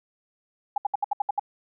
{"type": "tone bursts", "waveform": "sine", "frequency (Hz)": 818, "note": "G#5", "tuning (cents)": -26, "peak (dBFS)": -20, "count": 8, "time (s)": [0.76, 1.396], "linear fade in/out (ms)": 5, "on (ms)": 20, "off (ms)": 68, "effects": []}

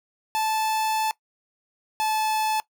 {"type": "tone pair in turn", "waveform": "45% pulse", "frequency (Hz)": [874, 868], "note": ["A5", "A5"], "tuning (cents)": [-12, -24], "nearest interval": "unison", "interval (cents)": 12, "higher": "first", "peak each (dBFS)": -22, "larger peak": "neither", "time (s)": [[0.35, 1.11], [2, 2.6]], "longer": "first", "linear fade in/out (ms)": 0, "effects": ["noise-tail reverb RT60 0.1 s tail -20 dB re dry"]}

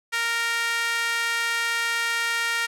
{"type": "tone with high-pass filter", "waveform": "sawtooth", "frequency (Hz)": 464.4, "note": "A#4", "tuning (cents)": -7, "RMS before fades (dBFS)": -25, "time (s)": [0.12, 2.67], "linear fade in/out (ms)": 20, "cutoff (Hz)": 1700, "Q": 2.2, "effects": ["low-pass 12000 Hz 12 dB/octave"]}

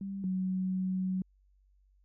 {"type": "tone pair in turn", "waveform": "sine", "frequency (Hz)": [196, 186.61], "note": ["G3", "F#3"], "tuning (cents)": [0, 15], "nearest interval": "minor second", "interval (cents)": 85, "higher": "first", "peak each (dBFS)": [-35, -29], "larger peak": "second", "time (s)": [[0.01, 0.24], [0.24, 1.22]], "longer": "second", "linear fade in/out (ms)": 2, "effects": ["added 48 Hz sine -63 dBFS peak until 2.04 s"]}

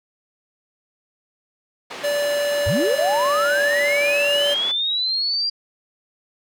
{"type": "band-pass noise", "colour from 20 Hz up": "pink", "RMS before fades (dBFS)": -34, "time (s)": [1.9, 4.72], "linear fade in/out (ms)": 10, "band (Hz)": [400, 4200], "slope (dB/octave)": 12}
{"type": "tone with pitch glide", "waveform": "square", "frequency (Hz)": [580, 575], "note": ["D5", "D5"], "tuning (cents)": [-22, -37], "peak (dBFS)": -20, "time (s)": [2.03, 4.55], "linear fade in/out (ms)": 20, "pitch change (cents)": -15, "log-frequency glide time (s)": [2.22, 4.37]}
{"type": "linear sweep", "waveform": "sine", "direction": "up", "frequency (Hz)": [63.9, 4800], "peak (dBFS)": -19, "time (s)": [2.66, 5.5], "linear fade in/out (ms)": 10}
{"effects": []}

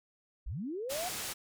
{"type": "linear sweep", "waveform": "sine", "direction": "up", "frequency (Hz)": [31.21, 750], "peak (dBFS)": -35, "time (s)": [0.46, 1.09], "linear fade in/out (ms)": 10}
{"type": "low-pass noise", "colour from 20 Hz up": "white", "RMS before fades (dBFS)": -39, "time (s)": [0.89, 1.34], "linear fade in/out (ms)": 20, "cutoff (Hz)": 11000, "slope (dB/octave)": 12}
{"effects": []}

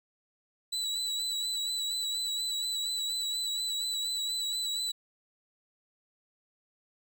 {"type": "tone with vibrato", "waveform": "35% pulse", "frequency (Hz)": 3951, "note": "B7", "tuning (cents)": 0, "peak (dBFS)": -29, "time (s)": [0.72, 4.92], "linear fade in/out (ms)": 10, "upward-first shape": "sine", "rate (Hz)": 4.2, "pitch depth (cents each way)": 30, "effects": []}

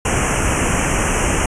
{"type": "band-stop noise", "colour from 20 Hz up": "pink", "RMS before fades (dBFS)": -17, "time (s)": [0.05, 1.46], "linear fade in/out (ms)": 5, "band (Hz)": [3000, 5800], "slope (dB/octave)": 96, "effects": ["resampled to 22050 Hz"]}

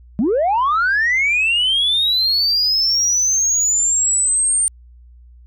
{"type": "linear sweep", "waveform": "sine", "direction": "up", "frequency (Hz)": [187.9, 8870], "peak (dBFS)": -12, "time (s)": [0.19, 4.68], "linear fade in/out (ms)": 0, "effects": ["tanh soft clip ceiling -11 dBFS", "added 60 Hz sine -41 dBFS peak until 5.46 s"]}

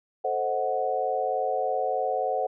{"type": "chord", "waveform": "sine", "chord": "A diminished seventh", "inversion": "none", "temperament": "equal", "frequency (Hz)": [440, 523.3, 622.3, 740], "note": ["A4", "C5", "Eb5", "Gb5"], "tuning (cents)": [0, 0, 0, 0], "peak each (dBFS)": [-32, -29, -33, -27], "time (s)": [0.24, 2.47], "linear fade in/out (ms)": 10, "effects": []}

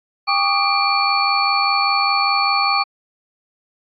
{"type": "tone cluster", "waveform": "sine", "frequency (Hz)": [800, 1132, 1217, 2372, 4436], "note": ["G5", "C#6", "D#6", "D7", "C#8"], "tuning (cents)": [35, 36, -39, 17, 0], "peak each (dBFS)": -21, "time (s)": [0.27, 2.84], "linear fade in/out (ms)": 20, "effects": ["AAC 64 kbps"]}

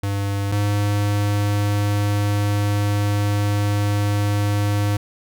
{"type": "tone pair in turn", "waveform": "square", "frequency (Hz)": [100, 102.63], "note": ["G2", "G#2"], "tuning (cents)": [35, -20], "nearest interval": "unison", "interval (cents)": 45, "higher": "second", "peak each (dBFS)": [-21, -18], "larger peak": "second", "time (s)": [[0.03, 0.52], [0.52, 4.97]], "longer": "second", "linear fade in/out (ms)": 5, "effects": []}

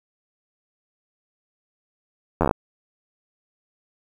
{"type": "slowing click train", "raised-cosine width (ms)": 1, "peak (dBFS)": -5, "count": 8, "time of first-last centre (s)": [2.41, 2.511], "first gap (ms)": 11, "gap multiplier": 1.09, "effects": ["7-bit"]}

